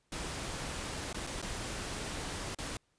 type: noise with dropouts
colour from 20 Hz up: pink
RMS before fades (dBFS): -39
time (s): 0.12-2.77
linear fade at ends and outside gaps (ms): 2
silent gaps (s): 1.129-1.144 / 1.267-1.272 / 1.417-1.425 / 2.548-2.586
effects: pink hiss -75 dBFS RMS until 2.98 s + resampled to 22050 Hz